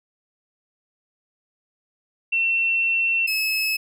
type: tone pair in turn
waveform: sine / 30% pulse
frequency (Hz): 2704 / 2588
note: E7 / E7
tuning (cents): +43 / -32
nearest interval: minor second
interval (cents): 75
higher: first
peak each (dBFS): -18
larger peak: neither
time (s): 2.32-3.27 / 3.27-3.77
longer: first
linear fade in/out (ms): 10
effects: none